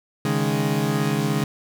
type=chord; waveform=30% pulse; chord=C# suspended second; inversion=none; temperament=equal; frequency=138.59 / 155.56 / 207.7 Hz; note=C#3 / D#3 / G#3; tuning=0 / 0 / 0 cents; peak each=-22 dBFS; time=0.25-1.44 s; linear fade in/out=2 ms; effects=none